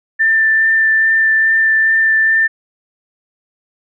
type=tone with vibrato; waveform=sine; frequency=1780 Hz; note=A6; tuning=20 cents sharp; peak=-9 dBFS; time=0.19-2.48 s; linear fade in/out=20 ms; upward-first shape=sine; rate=2.4 Hz; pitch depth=10 cents each way; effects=none